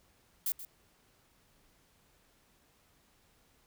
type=noise with echo; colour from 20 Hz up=violet; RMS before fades=-32 dBFS; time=0.46-0.52 s; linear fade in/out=2 ms; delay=130 ms; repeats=1; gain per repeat=-13 dB; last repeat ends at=0.65 s; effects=pink hiss -68 dBFS RMS until 3.66 s